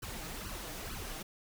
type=noise with flanger; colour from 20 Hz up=pink; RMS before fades=-42 dBFS; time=0.02-1.23 s; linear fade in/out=10 ms; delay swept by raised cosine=0.65 to 6.45 ms; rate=2.2 Hz; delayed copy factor=+0.9; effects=none